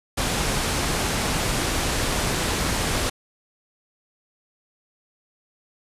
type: low-pass noise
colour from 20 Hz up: pink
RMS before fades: -24 dBFS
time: 0.17-3.1 s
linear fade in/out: 10 ms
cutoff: 11000 Hz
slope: 24 dB/octave
effects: resampled to 32000 Hz